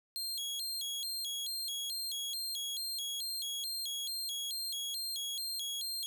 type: tone with vibrato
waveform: sawtooth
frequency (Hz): 3729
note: A#7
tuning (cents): 0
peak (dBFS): -33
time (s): 0.16-6.06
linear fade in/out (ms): 0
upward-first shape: square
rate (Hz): 2.3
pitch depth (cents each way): 200
effects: none